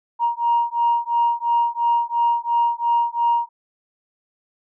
sine beating tone pair, 940 / 942.9 Hz, A#5 / A#5, +14 / +20 cents, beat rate 2.9 Hz, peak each -19 / -19 dBFS, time 0.19-3.49 s, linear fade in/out 50 ms, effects tanh soft clip ceiling -10 dBFS

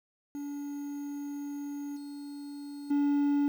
triangle tone with level steps, 286.6 Hz, D4, 42 cents flat, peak -33 / -37 / -22 dBFS, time 0.35-3.48 s, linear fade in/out 0 ms, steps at 1.96 / 2.9 s, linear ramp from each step 10 ms, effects 9-bit

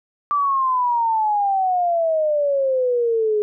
sine exponential sweep, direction down, 1175 to 415.3 Hz, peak -16 dBFS, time 0.31-3.42 s, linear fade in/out 0 ms, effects none

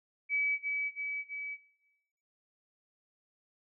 sine tone with echo, 2287 Hz, D7, 47 cents flat, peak -27 dBFS, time 0.29-0.59 s, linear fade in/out 50 ms, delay 330 ms, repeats 3, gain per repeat -3 dB, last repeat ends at 1.58 s, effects noise-tail reverb RT60 1.0 s tail -20 dB re dry

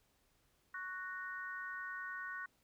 harmonic tone, 370.6 Hz, F#4, 3 cents sharp, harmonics 3 / 4 / 5, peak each -48 / -44 / -47 dBFS, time 0.74-2.46 s, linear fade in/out 5 ms, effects pink hiss -75 dBFS RMS until 2.63 s

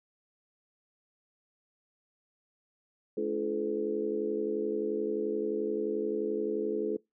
harmonic tone with a mistuned harmonic, 71.5 Hz, D2, 46 cents flat, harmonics 3 / 4 / 5 / 6 / 7, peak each -39 / -39 / -35 / -31 / -39 dBFS, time 3.17-6.97 s, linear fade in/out 5 ms, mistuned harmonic 5, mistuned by -100 cents, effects noise-tail reverb RT60 0.2 s tail -24 dB re dry

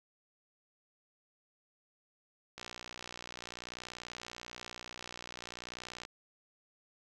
click train, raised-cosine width 0.2 ms, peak -26 dBFS, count 211, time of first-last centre 2.58-6.051 s, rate 60.5 Hz, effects none

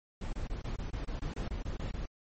brown noise bursts, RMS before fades -36 dBFS, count 13, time 0.21-2.058 s, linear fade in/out 5 ms, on 120 ms, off 24 ms, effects MP3 32 kbps

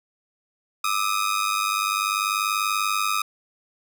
sawtooth ring-modulated tone, 1244.5 Hz, D#6, in tune, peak -15 dBFS, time 0.84-3.22 s, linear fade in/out 5 ms, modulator 50.2 Hz, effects none

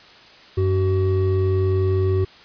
triangle tone pair together, 94.5 / 377.5 Hz, F#2 / F#4, +37 / +35 cents, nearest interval 2 octaves, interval 2398 cents, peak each -16 / -19 dBFS, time 0.57-2.25 s, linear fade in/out 10 ms, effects white hiss -46 dBFS RMS until 2.44 s + resampled to 11025 Hz

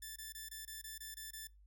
5% pulse tone bursts, 1760 Hz, A6, in tune, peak -35 dBFS, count 9, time 0.02-1.472 s, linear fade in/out 5 ms, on 140 ms, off 24 ms, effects noise-tail reverb RT60 0.2 s tail -23 dB re dry + added 50 Hz sine -60 dBFS peak until 1.66 s

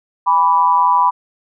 sine tone with amplitude modulation, 988 Hz, B5, in tune, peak -6 dBFS, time 0.26-1.11 s, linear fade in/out 20 ms, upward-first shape sine, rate 171 Hz, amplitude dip 80%, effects none

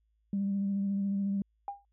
sine tone with vibrato, 198.2 Hz, G3, 19 cents sharp, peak -27 dBFS, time 0.33-1.42 s, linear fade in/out 2 ms, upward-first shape sine, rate 14 Hz, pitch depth 20 cents each way
sine tone with exponential decay, 804 Hz, G5, 44 cents sharp, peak -30 dBFS, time 1.68-1.85 s, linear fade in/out 1 ms, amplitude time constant 35 ms
effects tanh soft clip ceiling -23 dBFS + added 54 Hz sine -70 dBFS peak until 1.92 s

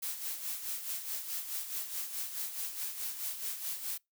blue noise with tremolo, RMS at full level -36 dBFS, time 0.02-3.98 s, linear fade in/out 10 ms, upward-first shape sine, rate 4.7 Hz, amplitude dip 60%, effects noise-tail reverb RT60 0.2 s tail -26 dB re dry

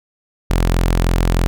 sawtooth tone, 43.17 Hz, F1, 19 cents flat, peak -9 dBFS, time 0.5-1.47 s, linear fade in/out 0 ms, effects none

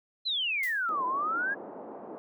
sine exponential two-way sweep, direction down then up, 4153 to 987.8 to 1686 Hz, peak -27 dBFS, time 0.25-1.55 s, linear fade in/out 20 ms, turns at 1.05 s
blue noise with exponential decay, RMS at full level -39 dBFS, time 0.63-0.89 s, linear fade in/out 2 ms, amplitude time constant 55 ms
pink band-pass noise, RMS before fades -43 dBFS, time 0.89-2.18 s, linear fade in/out 0 ms, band 250 to 930 Hz, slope 24 dB/octave
effects none

